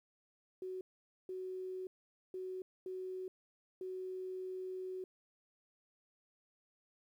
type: tone bursts at uneven times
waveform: sine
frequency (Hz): 372.3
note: F#4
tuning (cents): +11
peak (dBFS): -40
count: 5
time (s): 0.62-0.81 / 1.29-1.87 / 2.34-2.62 / 2.86-3.28 / 3.81-5.04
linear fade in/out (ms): 2
effects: 12-bit